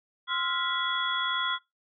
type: tone cluster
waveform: sine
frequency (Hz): 1041 / 1327 / 1409 / 1965 / 3361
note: C6 / E6 / F6 / B6 / G#7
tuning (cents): -9 / +11 / +15 / -9 / +20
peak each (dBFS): -33 / -37 / -31 / -37 / -30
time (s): 0.27-1.59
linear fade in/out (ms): 50
effects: noise-tail reverb RT60 0.2 s tail -21 dB re dry